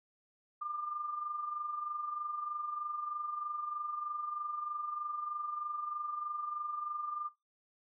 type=tone with amplitude modulation; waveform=sine; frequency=1199 Hz; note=D6; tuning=36 cents sharp; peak=-34 dBFS; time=0.61-7.29 s; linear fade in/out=10 ms; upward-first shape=sine; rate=23.2 Hz; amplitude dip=55%; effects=noise-tail reverb RT60 0.2 s tail -17 dB re dry